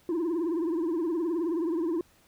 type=tone with vibrato; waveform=sine; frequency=333.6 Hz; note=E4; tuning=21 cents sharp; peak=-23 dBFS; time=0.09-2.01 s; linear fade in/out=2 ms; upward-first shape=triangle; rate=19 Hz; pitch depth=150 cents each way; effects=tanh soft clip ceiling -25 dBFS + pink hiss -62 dBFS RMS until 2.27 s